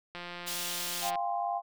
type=click train; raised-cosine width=0.3 ms; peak=-25 dBFS; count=177; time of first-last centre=0.15-1.156 s; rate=175 Hz
type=high-pass noise; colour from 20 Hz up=pink; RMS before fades=-36 dBFS; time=0.46-1.11 s; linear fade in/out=20 ms; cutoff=2700 Hz; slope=48 dB/octave
type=chord; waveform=sine; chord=F suspended second; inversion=none; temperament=equal with one note detuned; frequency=698.5 / 800.5 / 1046.5 Hz; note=F5 / G5 / C6; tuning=0 / +36 / 0 cents; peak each=-32 / -33 / -38 dBFS; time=1.01-1.62 s; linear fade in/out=50 ms
effects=none